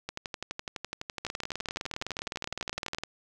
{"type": "two click trains", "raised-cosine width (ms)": 0.2, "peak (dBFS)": [-17, -16], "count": [35, 36], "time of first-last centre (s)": [[0.09, 2.947], [1.25, 3.036]], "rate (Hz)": [11.9, 19.6], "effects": []}